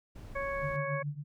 brown noise, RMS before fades -45 dBFS, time 0.15-0.77 s, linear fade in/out 10 ms
harmonic tone, 554 Hz, C#5, 1 cent flat, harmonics 1 / 2 / 3 / 4, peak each -35 / -38 / -40 / -41 dBFS, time 0.35-1.03 s, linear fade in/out 10 ms
sine tone with tremolo, 145.9 Hz, D3, 11 cents flat, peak -30 dBFS, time 0.61-1.24 s, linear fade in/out 50 ms, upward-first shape triangle, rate 6.9 Hz, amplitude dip 95%
effects none

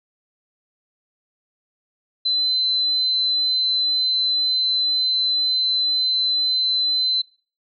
sine tone, 4049 Hz, B7, 42 cents sharp, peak -17 dBFS, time 2.25-7.22 s, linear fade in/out 10 ms, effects noise-tail reverb RT60 0.4 s tail -22 dB re dry

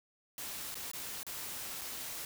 white noise with dropouts, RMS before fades -42 dBFS, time 0.38-2.25 s, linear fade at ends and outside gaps 1 ms, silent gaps 0.744-0.754 / 0.915-0.934 / 1.231-1.266 / 1.811-1.815 s, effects none

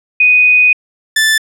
sine / sawtooth tone pair in turn, 2489 / 1757.6 Hz, D#7 / A6, 0 / -2 cents, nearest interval tritone, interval 602 cents, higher first, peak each -5 dBFS, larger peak neither, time 0.2-0.73 / 1.16-1.38 s, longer first, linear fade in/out 5 ms, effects low-pass 12000 Hz 12 dB/octave

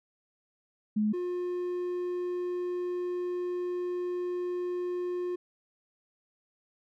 sine / triangle tone pair in turn, 212.2 / 356.9 Hz, G#3 / F4, +38 / +38 cents, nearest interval major sixth, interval 900 cents, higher second, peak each -24 / -28 dBFS, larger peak first, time 0.96-1.13 / 1.13-5.36 s, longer second, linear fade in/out 10 ms, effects none

